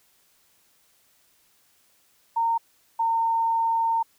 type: tone pair in turn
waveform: sine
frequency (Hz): 919 / 912.1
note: A#5 / A#5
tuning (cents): -25 / -38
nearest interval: unison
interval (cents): 13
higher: first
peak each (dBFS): -20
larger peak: neither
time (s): 2.36-2.58 / 2.99-4.03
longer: second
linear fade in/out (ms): 10
effects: white hiss -63 dBFS RMS until 4.18 s